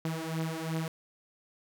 sawtooth beating tone pair, 160 / 162.8 Hz, D#3 / E3, +49 / -21 cents, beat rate 2.8 Hz, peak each -31 dBFS, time 0.05-0.88 s, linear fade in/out 2 ms, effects none

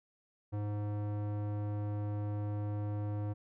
square tone with low-pass filter, 103.83 Hz, G#2, in tune, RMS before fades -36 dBFS, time 0.52-3.34 s, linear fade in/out 20 ms, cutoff 840 Hz, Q 0.71, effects none

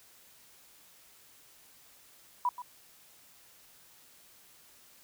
sine tone with echo, 983 Hz, B5, 8 cents flat, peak -25 dBFS, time 2.45-2.49 s, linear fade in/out 2 ms, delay 130 ms, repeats 1, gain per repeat -13 dB, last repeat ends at 2.62 s, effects white hiss -59 dBFS RMS until 5.03 s

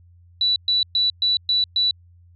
sine tone bursts, 3951 Hz, B7, in tune, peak -16 dBFS, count 6, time 0.41-1.91 s, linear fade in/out 2 ms, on 150 ms, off 120 ms, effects added 87 Hz sine -48 dBFS peak until 2.35 s

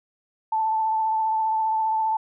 sine tone with vibrato, 880 Hz, A5, in tune, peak -20 dBFS, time 0.52-2.17 s, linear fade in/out 5 ms, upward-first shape sine, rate 15 Hz, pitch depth 18 cents each way, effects none

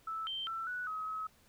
sine tone with pitch steps, 1314 / 3128 / 1336 / 1477 / 1273 / 1282 Hz, E6 / G7 / E6 / F#6 / D#6 / E6, -6 / -4 / +23 / -3 / +39 / -49 cents, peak -36 dBFS, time 0.07-1.27 s, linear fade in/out 5 ms, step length 200 ms, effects pink hiss -66 dBFS RMS until 1.48 s

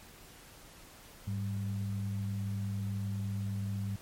sine tone pair together, 103.2 / 194.82 Hz, G#2 / G3, -10 / -10 cents, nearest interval major seventh, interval 1100 cents, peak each -33 / -39 dBFS, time 1.27-3.96 s, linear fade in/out 5 ms, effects pink hiss -54 dBFS RMS until 4.01 s + MP3 64 kbps

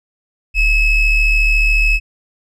triangle ring-modulated tone, 1273 Hz, D#6, 39 cents sharp, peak -5 dBFS, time 0.54-2 s, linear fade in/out 50 ms, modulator 1310 Hz, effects none

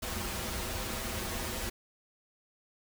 pink noise with comb filter, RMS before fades -36 dBFS, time 0.02-1.7 s, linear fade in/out 10 ms, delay 6.9 ms, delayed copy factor -1, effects none

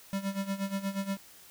square tone with tremolo, 196 Hz, G3, in tune, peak -29 dBFS, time 0.13-1.17 s, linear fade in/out 0 ms, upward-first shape sine, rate 8.4 Hz, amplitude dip 80%, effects white hiss -54 dBFS RMS until 1.5 s

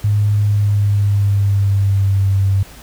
sine tone with pitch glide, 103.83 to 97.44 Hz, G#2 to G2, 0 to -10 cents, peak -11 dBFS, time 0.04-2.63 s, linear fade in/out 5 ms, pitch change -110 cents, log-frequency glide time 0.33-2.29 s, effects added 56 Hz sine -44 dBFS peak until 2.82 s + pink hiss -40 dBFS RMS until 2.82 s

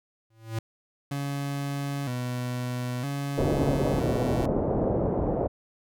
square tone with exponential growth, 112.1 Hz, A2, 33 cents sharp, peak -26 dBFS, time 0.3-0.59 s, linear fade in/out 5 ms, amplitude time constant 61 ms
30% pulse tone with vibrato, 132.2 Hz, C3, 18 cents sharp, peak -26 dBFS, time 1.11-4.46 s, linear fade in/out 5 ms, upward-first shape square, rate 0.52 Hz, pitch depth 110 cents each way
white low-pass noise, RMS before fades -26 dBFS, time 3.37-5.48 s, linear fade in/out 20 ms, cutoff 610 Hz, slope 24 dB/octave
effects none

